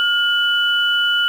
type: tone pair together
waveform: sine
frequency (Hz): 1420 / 2976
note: F6 / F#7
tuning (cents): +28 / +9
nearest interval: octave + minor second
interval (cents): 1281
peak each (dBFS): -17 / -17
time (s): 0-1.28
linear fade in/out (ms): 0
effects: 7-bit